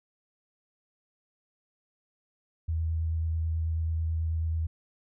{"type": "tone with vibrato", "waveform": "sine", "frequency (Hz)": 81, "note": "E2", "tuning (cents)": -30, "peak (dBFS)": -26, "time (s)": [2.68, 4.67], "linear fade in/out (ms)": 10, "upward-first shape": "square", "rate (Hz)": 9.2, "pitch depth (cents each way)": 11, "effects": []}